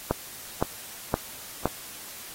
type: click train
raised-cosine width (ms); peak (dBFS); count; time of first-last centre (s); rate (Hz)
1; -8; 4; 0.11-1.656; 1.94
effects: white hiss -42 dBFS RMS until 2.34 s + AAC 48 kbps